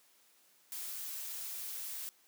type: noise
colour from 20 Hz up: blue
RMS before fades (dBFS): -42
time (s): 0.72-2.09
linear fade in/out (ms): 0
effects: white hiss -67 dBFS RMS until 2.27 s + high-pass 200 Hz 12 dB/octave